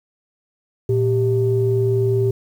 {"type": "tone pair together", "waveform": "sine", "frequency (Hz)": [115.6, 391.3], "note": ["A#2", "G4"], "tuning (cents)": [-14, -3], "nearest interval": "octave + major sixth", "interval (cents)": 2111, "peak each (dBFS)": -17, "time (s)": [0.89, 2.31], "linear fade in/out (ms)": 5, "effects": ["tanh soft clip ceiling -7 dBFS", "8-bit"]}